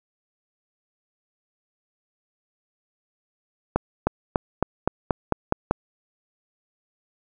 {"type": "accelerating click train", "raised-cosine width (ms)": 1, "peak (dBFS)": -5, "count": 9, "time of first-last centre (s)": [3.76, 5.71], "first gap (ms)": 310, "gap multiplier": 0.93, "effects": []}